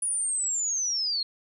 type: linear sweep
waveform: sine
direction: down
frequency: 9820 to 4200 Hz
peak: -25 dBFS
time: 0.02-1.23 s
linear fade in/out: 5 ms
effects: none